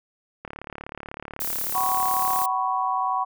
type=click train; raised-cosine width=0.5 ms; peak=-20 dBFS; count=72; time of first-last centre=0.45-2.417 s; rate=36.1 Hz
type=noise; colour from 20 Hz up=violet; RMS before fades=-28 dBFS; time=1.4-2.46 s; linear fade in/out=5 ms
type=chord; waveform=sine; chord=F# suspended fourth; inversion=none; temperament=equal with one note detuned; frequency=755.1 / 987.8 / 1108.7 Hz; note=F#5 / B5 / C#6; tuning=+35 / 0 / 0 cents; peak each=-26 dBFS; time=1.74-3.25 s; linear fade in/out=20 ms
effects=none